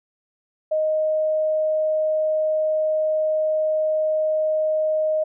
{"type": "tone", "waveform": "sine", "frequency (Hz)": 622.3, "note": "D#5", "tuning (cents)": 0, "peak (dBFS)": -18, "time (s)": [0.71, 5.24], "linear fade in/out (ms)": 10, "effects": []}